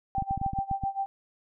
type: tone with tremolo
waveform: sine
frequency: 784 Hz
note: G5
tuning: in tune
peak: -25 dBFS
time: 0.15-1.06 s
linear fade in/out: 0 ms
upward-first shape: sine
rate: 7.3 Hz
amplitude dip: 90%
type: clicks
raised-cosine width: 5 ms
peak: -21 dBFS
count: 10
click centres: 0.183 / 0.223 / 0.31 / 0.376 / 0.415 / 0.463 / 0.534 / 0.588 / 0.713 / 0.837 s
effects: none